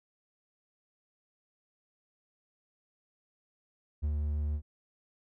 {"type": "tone with ADSR envelope", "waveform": "triangle", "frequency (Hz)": 74.4, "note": "D2", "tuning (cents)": 23, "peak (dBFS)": -25, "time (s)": [4.02, 4.62], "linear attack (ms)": 24, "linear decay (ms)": 69, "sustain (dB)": -2, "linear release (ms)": 72, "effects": []}